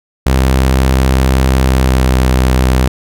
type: tone with pitch glide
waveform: sawtooth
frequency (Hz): 65.41 to 63.92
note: C2 to C2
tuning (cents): 0 to -40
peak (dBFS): -4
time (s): 0.26-2.88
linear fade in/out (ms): 5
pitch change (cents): -40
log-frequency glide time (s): 1.56-2.19
effects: none